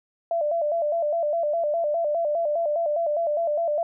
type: tone with vibrato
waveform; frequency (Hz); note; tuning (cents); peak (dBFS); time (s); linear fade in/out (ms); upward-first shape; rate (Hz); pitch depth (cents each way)
sine; 633; D#5; +30; -21; 0.31-3.83; 2; square; 4.9; 110
effects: none